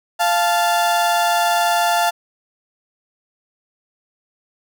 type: tone pair together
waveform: 35% pulse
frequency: 695 / 873.6 Hz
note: F5 / A5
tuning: -9 / -13 cents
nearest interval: major third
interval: 396 cents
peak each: -15 / -17 dBFS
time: 0.19-2.11 s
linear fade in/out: 20 ms
effects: none